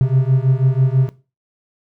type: beating tone pair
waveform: triangle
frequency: 128.6 / 134.7 Hz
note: C3 / C#3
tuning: -30 / -49 cents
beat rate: 6.1 Hz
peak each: -13 dBFS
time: 0.01-1.09 s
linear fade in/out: 0 ms
effects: noise-tail reverb RT60 0.3 s tail -17 dB re dry